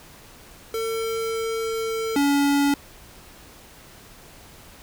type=tone pair in turn; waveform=square; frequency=449.9 / 283.4 Hz; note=A4 / C#4; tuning=+39 / +38 cents; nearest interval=minor sixth; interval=801 cents; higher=first; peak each=-25 / -18 dBFS; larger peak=second; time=0.74-2.16 / 2.16-2.74 s; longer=first; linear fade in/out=2 ms; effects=pink hiss -47 dBFS RMS until 4.82 s